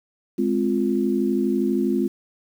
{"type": "chord", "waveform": "sine", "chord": "F minor", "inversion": "first", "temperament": "just", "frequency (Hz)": [209.5, 261.9, 349.2], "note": ["Ab3", "C4", "F4"], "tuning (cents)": [15, 2, 0], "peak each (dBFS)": -23, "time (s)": [0.38, 2.08], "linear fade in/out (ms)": 10, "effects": ["8-bit"]}